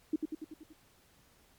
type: tone with echo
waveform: sine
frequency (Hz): 311.1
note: D#4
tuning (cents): 0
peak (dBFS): -26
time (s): 0.13-0.16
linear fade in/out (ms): 5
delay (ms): 95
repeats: 6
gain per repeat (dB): -4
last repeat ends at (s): 0.73
effects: pink hiss -65 dBFS RMS until 1.58 s + MP3 96 kbps